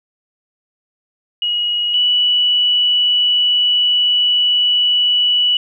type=tone pair in turn; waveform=sine; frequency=2900 / 2951 Hz; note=F#7 / F#7; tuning=-35 / -5 cents; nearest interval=unison; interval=30 cents; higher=second; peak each=-15 / -11 dBFS; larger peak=second; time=1.42-1.94 / 1.94-5.57 s; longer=second; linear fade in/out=2 ms; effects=none